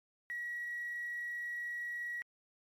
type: tone with quantisation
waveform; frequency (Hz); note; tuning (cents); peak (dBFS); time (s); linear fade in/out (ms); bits
sine; 1918; A#6; +49; -37; 0.3-2.22; 0; 10
effects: MP3 64 kbps